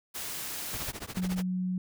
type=noise; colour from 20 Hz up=white; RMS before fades=-37 dBFS; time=0.14-0.92 s; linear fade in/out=20 ms
type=noise with tremolo; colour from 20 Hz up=pink; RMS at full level=-36 dBFS; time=0.73-1.43 s; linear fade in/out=2 ms; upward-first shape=triangle; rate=14 Hz; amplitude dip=100%
type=tone; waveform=sine; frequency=183.4 Hz; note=F#3; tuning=15 cents flat; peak=-28 dBFS; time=1.17-1.78 s; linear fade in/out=2 ms
effects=none